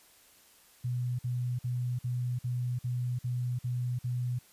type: tone bursts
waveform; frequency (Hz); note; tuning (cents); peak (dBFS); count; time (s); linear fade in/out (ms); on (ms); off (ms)
sine; 123.47; B2; 0; -29; 9; 0.84-4.39; 10; 350; 50
effects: white hiss -60 dBFS RMS until 4.52 s + resampled to 32000 Hz